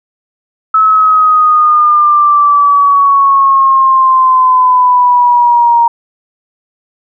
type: exponential sweep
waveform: sine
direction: down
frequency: 1300 to 934 Hz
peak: -4 dBFS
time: 0.74-5.88 s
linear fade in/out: 5 ms
effects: none